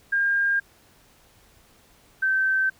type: tone pair in turn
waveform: sine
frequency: 1609 / 1547.9 Hz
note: G6 / G6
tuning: +45 / -22 cents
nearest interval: minor second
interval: 67 cents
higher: first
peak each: -19 dBFS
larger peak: neither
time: 0.12-0.6 / 2.22-2.7 s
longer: neither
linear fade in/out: 10 ms
effects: pink hiss -57 dBFS RMS until 2.79 s